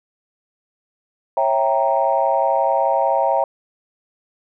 sine chord, C# diminished seventh, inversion none, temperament equal with one note detuned, 548 / 659.3 / 784 / 932.3 Hz, C#5 / E5 / G5 / Bb5, -20 / 0 / 0 / 0 cents, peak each -20 dBFS, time 1.37-3.44 s, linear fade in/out 2 ms, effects tanh soft clip ceiling -4 dBFS

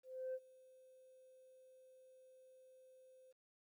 sine tone with ADSR envelope, 517 Hz, C5, 21 cents flat, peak -38 dBFS, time 0.03-3.33 s, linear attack 310 ms, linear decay 51 ms, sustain -24 dB, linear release 19 ms, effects tanh soft clip ceiling -38 dBFS + 13-bit

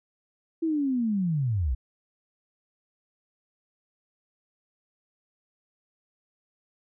sine linear sweep, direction down, 333.6 to 55 Hz, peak -23 dBFS, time 0.62-1.75 s, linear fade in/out 10 ms, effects none

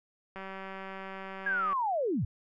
click train, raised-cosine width 0.5 ms, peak -27 dBFS, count 264, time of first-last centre 0.36-1.73 s, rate 192 Hz
sine linear sweep, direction down, 1661.2 to 79.5 Hz, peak -27 dBFS, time 1.46-2.25 s, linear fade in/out 5 ms
effects none

